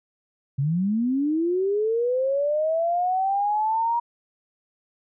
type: linear sweep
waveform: sine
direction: up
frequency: 130.4 to 951 Hz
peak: -20 dBFS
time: 0.58-4 s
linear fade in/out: 10 ms
effects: none